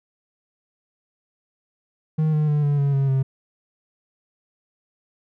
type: tone with pitch steps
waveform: triangle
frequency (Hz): 156.2 / 152.19 / 148.29 / 144.48 / 140.78 / 137.16 / 133.64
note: D#3 / D#3 / D3 / D3 / C#3 / C#3 / C3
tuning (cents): +7 / -38 / +17 / -28 / +27 / -18 / +37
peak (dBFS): -15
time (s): 2.18-3.23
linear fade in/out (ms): 10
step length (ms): 150
effects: none